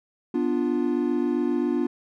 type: chord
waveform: triangle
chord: B diminished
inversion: none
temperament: equal with one note detuned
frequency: 246.2 / 293.7 / 349.2 Hz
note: B3 / D4 / F4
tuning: -5 / 0 / 0 cents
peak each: -24 dBFS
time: 0.34-1.87 s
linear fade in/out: 5 ms
effects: none